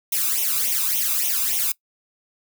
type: noise with flanger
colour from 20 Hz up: blue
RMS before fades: -22 dBFS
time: 0.12-1.72 s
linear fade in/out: 5 ms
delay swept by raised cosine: 0.32 to 0.83 ms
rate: 3.5 Hz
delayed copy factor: +1
effects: noise-tail reverb RT60 0.1 s tail -22 dB re dry